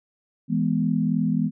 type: chord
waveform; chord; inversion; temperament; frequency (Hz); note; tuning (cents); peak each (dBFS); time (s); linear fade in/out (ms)
sine; E major; none; equal with one note detuned; 164.05 / 207.7 / 246.9; E3 / G#3 / B3; -8 / 0 / 0; -24; 0.48-1.51; 50
effects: none